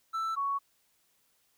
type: tone pair in turn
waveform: triangle / sine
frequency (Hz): 1326 / 1115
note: E6 / C#6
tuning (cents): +10 / +10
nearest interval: minor third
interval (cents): 300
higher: first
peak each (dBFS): -28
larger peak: neither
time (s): 0.13-0.36 / 0.36-0.59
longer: neither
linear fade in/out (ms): 20
effects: white hiss -71 dBFS RMS until 1.57 s